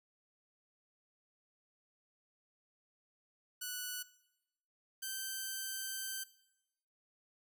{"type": "tone pair in turn", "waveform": "5% pulse", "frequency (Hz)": [1480, 1552.8], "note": ["F#6", "G6"], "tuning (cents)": [0, -17], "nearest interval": "minor second", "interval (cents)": 83, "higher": "second", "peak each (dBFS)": -28, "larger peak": "neither", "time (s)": [[3.61, 4.03], [5.02, 6.24]], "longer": "second", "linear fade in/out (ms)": 10, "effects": ["noise-tail reverb RT60 0.9 s tail -19 dB re dry"]}